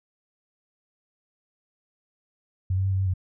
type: tone with pitch steps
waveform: sine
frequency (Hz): 93.1 / 95.4 / 96.6 / 95 / 96.1 / 91.9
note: F#2 / G2 / G2 / F#2 / G2 / F#2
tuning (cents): +11 / -47 / -25 / +46 / -34 / -11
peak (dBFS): -21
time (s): 2.7-3.138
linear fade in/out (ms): 5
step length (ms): 73
effects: none